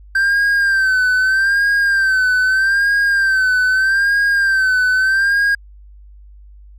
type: tone with vibrato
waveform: triangle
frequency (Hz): 1566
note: G6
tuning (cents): -2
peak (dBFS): -10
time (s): 0.15-5.55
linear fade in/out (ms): 5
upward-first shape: sine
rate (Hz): 0.8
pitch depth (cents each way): 71
effects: added 50 Hz sine -38 dBFS peak until 6.78 s